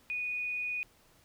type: tone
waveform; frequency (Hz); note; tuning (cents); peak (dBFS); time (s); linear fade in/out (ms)
sine; 2471; D#7; -13; -32; 0.1-0.83; 0
effects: pink hiss -64 dBFS RMS until 1.24 s